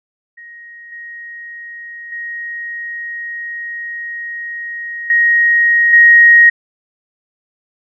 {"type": "tone with level steps", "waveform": "sine", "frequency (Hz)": 1879, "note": "A#6", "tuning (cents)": 13, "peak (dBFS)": [-33, -28, -22, -8, -3], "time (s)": [0.37, 6.5], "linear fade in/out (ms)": 10, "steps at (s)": [0.92, 2.12, 5.1, 5.93], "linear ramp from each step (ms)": 2, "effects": []}